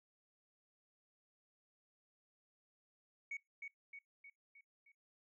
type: tone with echo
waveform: sine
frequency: 2231 Hz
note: C#7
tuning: 11 cents sharp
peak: -39 dBFS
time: 3.31-3.37 s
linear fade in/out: 5 ms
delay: 310 ms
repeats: 5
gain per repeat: -5 dB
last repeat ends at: 4.92 s
effects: noise-tail reverb RT60 0.2 s tail -24 dB re dry + tanh soft clip ceiling -38 dBFS